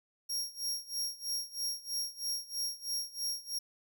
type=tone with tremolo; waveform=sawtooth; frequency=5588 Hz; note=F8; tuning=in tune; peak=-29 dBFS; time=0.29-3.59 s; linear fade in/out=10 ms; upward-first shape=sine; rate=3.1 Hz; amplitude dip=90%; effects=none